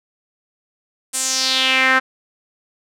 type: tone with band-pass filter sweep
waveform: sawtooth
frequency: 261.6 Hz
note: C4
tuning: in tune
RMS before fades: -17 dBFS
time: 1.13-2 s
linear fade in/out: 20 ms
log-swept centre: 9000 to 1500 Hz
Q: 3.3
effects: none